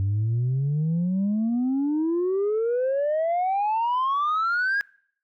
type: exponential sweep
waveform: sine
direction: up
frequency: 95.3 to 1661.2 Hz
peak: -19 dBFS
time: 0-4.81 s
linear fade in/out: 0 ms
effects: noise-tail reverb RT60 0.6 s tail -25 dB re dry + tanh soft clip ceiling -19 dBFS